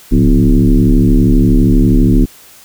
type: tone with frequency modulation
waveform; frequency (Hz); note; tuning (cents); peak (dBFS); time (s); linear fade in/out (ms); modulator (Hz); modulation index
sine; 106.2; G#2; +39; -5; 0.11-2.26; 20; 72.4; 2.9
effects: white hiss -40 dBFS RMS until 2.64 s